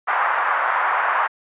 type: band-pass noise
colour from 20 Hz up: pink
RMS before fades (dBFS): -20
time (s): 0.07-1.28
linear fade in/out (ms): 20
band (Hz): 870 to 1600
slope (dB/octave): 24
effects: resampled to 8000 Hz